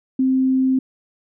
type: tone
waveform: sine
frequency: 261.6 Hz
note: C4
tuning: in tune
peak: -14 dBFS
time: 0.19-0.79 s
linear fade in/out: 5 ms
effects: none